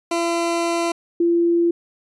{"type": "tone pair in turn", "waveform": ["20% pulse", "sine"], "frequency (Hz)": [338.8, 341.2], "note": ["E4", "F4"], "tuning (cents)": [48, -40], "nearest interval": "unison", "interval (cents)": 12, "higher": "second", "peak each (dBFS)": -14, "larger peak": "neither", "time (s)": [[0.11, 0.92], [1.2, 1.71]], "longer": "first", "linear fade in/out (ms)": 5, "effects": ["resampled to 24000 Hz"]}